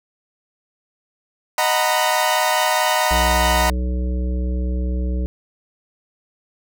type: chord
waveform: sawtooth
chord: B major seventh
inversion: first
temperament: equal with one note detuned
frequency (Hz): 622.3 / 740 / 923.2 / 987.8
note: D#5 / F#5 / A#5 / B5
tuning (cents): 0 / 0 / -17 / 0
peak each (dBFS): -18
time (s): 1.58-3.7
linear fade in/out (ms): 2
type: harmonic tone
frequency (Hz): 62.2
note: B1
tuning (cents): +13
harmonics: 1 / 3 / 5 / 7 / 9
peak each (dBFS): -19 / -29 / -33 / -36 / -38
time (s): 3.11-5.26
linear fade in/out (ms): 0
effects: none